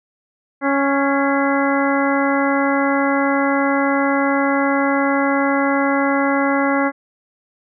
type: harmonic tone with a mistuned harmonic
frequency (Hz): 277.2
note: C#4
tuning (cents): 0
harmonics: 1 / 2 / 3 / 4 / 5 / 6 / 7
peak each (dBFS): -18 / -21 / -23 / -24 / -25 / -26 / -26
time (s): 0.61-6.92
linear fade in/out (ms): 50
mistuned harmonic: 7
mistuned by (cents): +70
effects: none